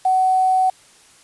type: tone with quantisation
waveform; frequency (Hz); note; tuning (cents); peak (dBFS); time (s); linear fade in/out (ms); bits
sine; 750; F#5; +23; -13; 0.05-0.7; 5; 6
effects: white hiss -50 dBFS RMS until 1.23 s + resampled to 24000 Hz